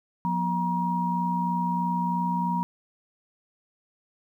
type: tone cluster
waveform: sine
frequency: 178.2 / 241.3 / 951 Hz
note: F3 / B3 / A#5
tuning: +35 / -40 / +34 cents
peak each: -27 / -34 / -26 dBFS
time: 0.25-2.63 s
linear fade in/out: 0 ms
effects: 10-bit